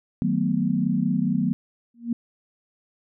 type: chord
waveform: sine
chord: B dominant seventh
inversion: first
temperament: just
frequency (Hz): 154.34 / 185.21 / 222.2 / 246.9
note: D#3 / F#3 / A3 / B3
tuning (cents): -14 / +2 / +17 / 0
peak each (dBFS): -28 / -24 / -26 / -25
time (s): 0.22-1.53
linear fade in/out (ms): 0
type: tone with exponential growth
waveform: sine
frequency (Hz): 235.1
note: A#3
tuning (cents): +15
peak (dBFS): -18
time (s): 1.94-2.13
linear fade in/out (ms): 5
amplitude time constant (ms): 40
effects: none